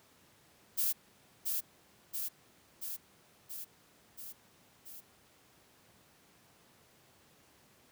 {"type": "noise with echo", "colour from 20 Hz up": "violet", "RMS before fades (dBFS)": -31, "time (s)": [0.77, 0.93], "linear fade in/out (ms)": 20, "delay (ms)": 680, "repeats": 6, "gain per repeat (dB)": -3, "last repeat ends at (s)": 5.01, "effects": ["pink hiss -64 dBFS RMS until 7.91 s", "high-pass 100 Hz 12 dB/octave"]}